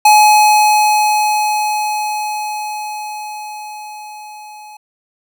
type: tone with level ramp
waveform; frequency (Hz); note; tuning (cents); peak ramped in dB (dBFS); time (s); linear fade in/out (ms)
square; 846; G#5; +32; -5 to -34; 0.05-4.77; 5
effects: none